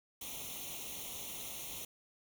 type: noise with comb filter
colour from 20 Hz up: white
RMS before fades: -44 dBFS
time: 0.21-1.85 s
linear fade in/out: 5 ms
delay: 0.31 ms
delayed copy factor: +0.85
effects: none